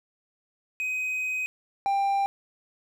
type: tone pair in turn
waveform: triangle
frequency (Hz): 2515 / 792.2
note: D#7 / G5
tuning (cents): +18 / +18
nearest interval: octave + minor sixth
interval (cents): 2000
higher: first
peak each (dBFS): -25 / -20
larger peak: second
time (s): 0.8-1.46 / 1.86-2.26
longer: first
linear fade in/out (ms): 0
effects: none